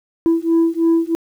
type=beating tone pair; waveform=sine; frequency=329.6 / 332.7 Hz; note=E4 / E4; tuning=0 / +16 cents; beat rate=3.1 Hz; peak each=-14 dBFS; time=0.26-1.15 s; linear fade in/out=0 ms; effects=tanh soft clip ceiling -9 dBFS + 8-bit